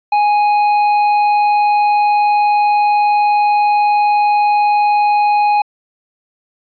sine tone with tanh clipping, 830.6 Hz, G#5, in tune, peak -11 dBFS, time 0.12-5.62 s, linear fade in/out 5 ms, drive 8 dB, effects resampled to 11025 Hz

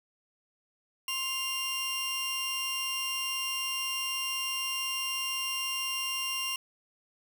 sawtooth tone pair together, 1055.1 / 2794 Hz, C6 / F7, +14 / 0 cents, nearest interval octave + perfect fourth, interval 1686 cents, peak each -35 / -28 dBFS, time 1.08-6.56 s, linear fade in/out 2 ms, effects none

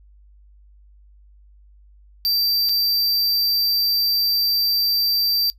square tone with dropouts, 4683 Hz, D8, 6 cents flat, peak -18 dBFS, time 2.25-5.5 s, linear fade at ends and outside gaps 0 ms, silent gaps 2.69-2.694 s, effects noise-tail reverb RT60 0.1 s tail -20 dB re dry + added 50 Hz sine -47 dBFS peak until 5.58 s

